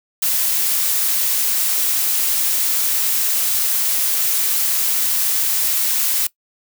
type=noise; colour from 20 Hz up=blue; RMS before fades=-18 dBFS; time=0.22-6.27 s; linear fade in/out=5 ms; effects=noise-tail reverb RT60 0.1 s tail -20 dB re dry